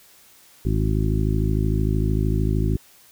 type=harmonic tone with a mistuned harmonic; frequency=53.2 Hz; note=G#1; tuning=42 cents sharp; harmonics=1 / 2 / 3 / 4 / 5 / 6 / 7; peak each=-22 / -23 / -26 / -30 / -30 / -32 / -31 dBFS; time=0.65-2.77 s; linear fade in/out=5 ms; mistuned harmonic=7; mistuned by=-15 cents; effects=white hiss -52 dBFS RMS until 3.11 s